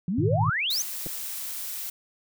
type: exponential sweep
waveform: sine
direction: up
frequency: 164.81 to 6570 Hz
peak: -24 dBFS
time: 0.08-0.82 s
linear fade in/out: 2 ms
type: chord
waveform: sine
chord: Ab suspended second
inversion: none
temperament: equal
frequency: 103.83 / 116.54 / 155.56 Hz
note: Ab2 / Bb2 / Eb3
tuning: 0 / 0 / 0 cents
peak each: -26 dBFS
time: 0.18-0.5 s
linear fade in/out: 5 ms
type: noise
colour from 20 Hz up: blue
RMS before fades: -34 dBFS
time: 0.7-1.9 s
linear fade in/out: 5 ms
type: clicks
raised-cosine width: 2 ms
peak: -24 dBFS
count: 2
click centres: 1.062 / 1.068 s
effects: none